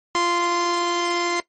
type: tone pair together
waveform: sawtooth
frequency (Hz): 347.2 / 1042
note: F4 / C6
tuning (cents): -10 / -7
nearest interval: octave + perfect fifth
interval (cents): 1903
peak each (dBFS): -19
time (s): 0.15-1.4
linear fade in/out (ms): 0
effects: noise-tail reverb RT60 0.1 s tail -17 dB re dry + MP3 32 kbps